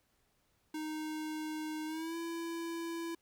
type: tone with pitch glide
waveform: square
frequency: 310 to 334.2 Hz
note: D#4 to E4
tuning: -6 to +24 cents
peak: -38 dBFS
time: 0.74-3.15 s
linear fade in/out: 5 ms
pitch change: +130 cents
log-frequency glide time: 1.86-2.16 s
effects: pink hiss -75 dBFS RMS until 3.21 s